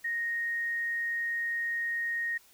sine tone, 1864.7 Hz, A#6, in tune, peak -29 dBFS, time 0.04-2.38 s, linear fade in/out 10 ms, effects white hiss -60 dBFS RMS until 2.53 s

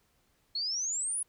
sine exponential sweep, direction up, 4249 to 10510 Hz, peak -30 dBFS, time 0.55-1.23 s, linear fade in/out 5 ms, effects pink hiss -71 dBFS RMS until 1.28 s

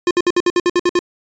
square tone bursts, 353.6 Hz, F4, 22 cents sharp, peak -12 dBFS, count 10, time 0.07-0.991 s, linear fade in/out 2 ms, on 39 ms, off 59 ms, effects resampled to 16000 Hz

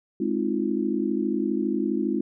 sine chord, F minor seventh, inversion first, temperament just, 209.5 / 261.9 / 314.3 / 349.2 Hz, Ab3 / C4 / Eb4 / F4, +15 / +2 / +18 / 0 cents, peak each -28 dBFS, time 0.2-2.21 s, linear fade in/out 5 ms, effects none

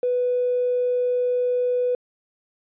triangle tone, 494.8 Hz, B4, 3 cents sharp, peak -15 dBFS, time 0.03-1.95 s, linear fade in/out 2 ms, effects tanh soft clip ceiling -17 dBFS + resampled to 8000 Hz

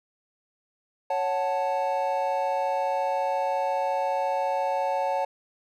triangle chord, F# minor, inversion second, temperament equal, 554.4 / 740 / 880 Hz, C#5 / F#5 / A5, 0 / 0 / 0 cents, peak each -26 / -27 / -26 dBFS, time 1.1-5.25 s, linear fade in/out 5 ms, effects none

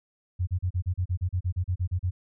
sine tone bursts, 90.6 Hz, F#2, 36 cents flat, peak -23 dBFS, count 15, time 0.39-2.11 s, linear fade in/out 20 ms, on 82 ms, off 35 ms, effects none

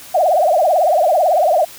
sine tone with vibrato, 668 Hz, E5, 23 cents sharp, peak -10 dBFS, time 0.14-1.65 s, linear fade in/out 10 ms, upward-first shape triangle, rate 18 Hz, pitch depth 250 cents each way, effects white hiss -37 dBFS RMS until 1.78 s

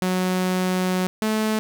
sawtooth tone pair in turn, 184.1 / 217 Hz, F#3 / A3, -8 / -24 cents, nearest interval minor third, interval 284 cents, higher second, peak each -16 dBFS, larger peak neither, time 0.02-1.07 / 1.22-1.59 s, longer first, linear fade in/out 0 ms, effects none

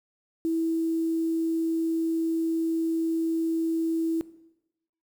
sine tone with quantisation, 327.1 Hz, E4, 13 cents flat, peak -23 dBFS, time 0.45-4.21 s, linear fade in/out 0 ms, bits 8, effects noise-tail reverb RT60 0.9 s tail -18 dB re dry

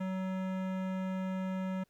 sine tone with hard clipping, 187.9 Hz, F#3, 27 cents sharp, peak -35 dBFS, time 0-1.84 s, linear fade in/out 10 ms, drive 18 dB, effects pink hiss -75 dBFS RMS until 1.89 s

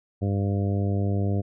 harmonic tone, 99.6 Hz, G2, 28 cents sharp, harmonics 1 / 2 / 3 / 4 / 5 / 6 / 7, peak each -23 / -29 / -33 / -35 / -37 / -39 / -40 dBFS, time 0.21-1.42 s, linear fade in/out 20 ms, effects none

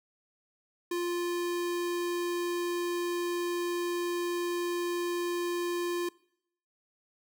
square tone, 349.2 Hz, F4, in tune, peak -30 dBFS, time 0.91-6.09 s, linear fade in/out 5 ms, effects noise-tail reverb RT60 0.7 s tail -23 dB re dry

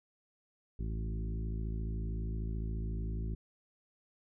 harmonic tone with a mistuned harmonic, 54.6 Hz, A1, 13 cents flat, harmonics 1 / 2 / 3 / 4 / 5 / 6 / 7, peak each -35 / -41 / -44 / -47 / -54 / -52 / -53 dBFS, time 0.79-3.35 s, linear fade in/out 5 ms, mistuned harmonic 2, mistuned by -18 cents, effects none

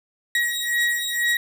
35% pulse beating tone pair, 1902 / 1904.1 Hz, A#6 / A#6, +34 / +36 cents, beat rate 2.1 Hz, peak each -22 dBFS, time 0.35-1.37 s, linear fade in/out 2 ms, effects none

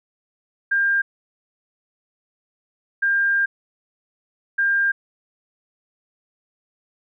sine tone bursts at uneven times, 1600 Hz, G6, 35 cents sharp, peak -16 dBFS, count 3, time 0.71-1.02 / 3.02-3.46 / 4.58-4.92 s, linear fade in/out 10 ms, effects none

